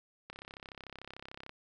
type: click train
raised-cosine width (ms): 0.3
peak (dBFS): -29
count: 41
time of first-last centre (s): 0.3-1.494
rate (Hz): 33.5
effects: none